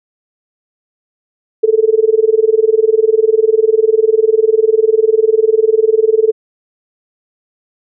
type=tone with tremolo; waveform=sine; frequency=440 Hz; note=A4; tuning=in tune; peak=-4 dBFS; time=1.63-6.32 s; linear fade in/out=10 ms; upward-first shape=sine; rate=20 Hz; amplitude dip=95%; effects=none